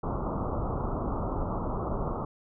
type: low-pass noise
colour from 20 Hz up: pink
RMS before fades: -31 dBFS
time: 0.03-2.25 s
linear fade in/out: 5 ms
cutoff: 1300 Hz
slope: 96 dB/octave
effects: none